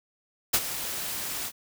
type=noise with ADSR envelope; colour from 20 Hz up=white; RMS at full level=-20 dBFS; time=0.53-1.52 s; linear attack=14 ms; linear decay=50 ms; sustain=-13 dB; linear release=52 ms; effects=none